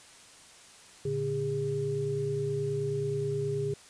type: tone cluster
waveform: sine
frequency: 113.6 / 143 / 406.5 Hz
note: A#2 / D3 / G#4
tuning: -44 / -46 / -37 cents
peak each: -38 / -33 / -30 dBFS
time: 1.05-3.74 s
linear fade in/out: 5 ms
effects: white hiss -53 dBFS RMS until 3.89 s + resampled to 22050 Hz